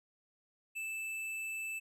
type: tone with hard clipping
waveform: sine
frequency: 2637 Hz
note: E7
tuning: in tune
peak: -39 dBFS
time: 0.75-1.8 s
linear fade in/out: 20 ms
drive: 10 dB
effects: none